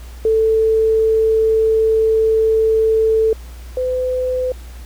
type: tone pair in turn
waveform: sine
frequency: 442.5 / 507.9 Hz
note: A4 / B4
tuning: +10 / +48 cents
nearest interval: major second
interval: 238 cents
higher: second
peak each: -11 / -16 dBFS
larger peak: first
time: 0.25-3.33 / 3.77-4.52 s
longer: first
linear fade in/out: 2 ms
effects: added 60 Hz sine -31 dBFS peak until 4.85 s + pink hiss -44 dBFS RMS until 4.85 s